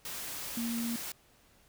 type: tone in noise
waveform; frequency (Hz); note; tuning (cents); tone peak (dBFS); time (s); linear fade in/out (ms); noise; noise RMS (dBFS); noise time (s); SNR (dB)
sine; 233.1; A#3; 0; -32; 0.57-0.96; 2; white; -40; 0.05-1.12; +5
effects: pink hiss -64 dBFS RMS until 1.68 s